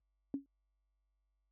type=tone with exponential decay; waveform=sine; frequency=277.2 Hz; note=C#4; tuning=in tune; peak=-30 dBFS; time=0.34-0.46 s; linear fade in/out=1 ms; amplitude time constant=25 ms; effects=added 50 Hz sine -70 dBFS peak until 1.51 s + high-pass 80 Hz 12 dB/octave